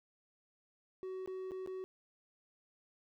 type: tone with dropouts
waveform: triangle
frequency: 375.2 Hz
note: F#4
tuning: 24 cents sharp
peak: -38 dBFS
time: 1.03-1.84 s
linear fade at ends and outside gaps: 0 ms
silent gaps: 1.26-1.275 / 1.51-1.518 / 1.662-1.674 s
effects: none